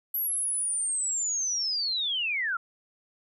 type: linear sweep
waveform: sine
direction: down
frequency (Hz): 11840 to 1318.5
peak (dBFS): -26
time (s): 0.14-2.57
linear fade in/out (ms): 5
effects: none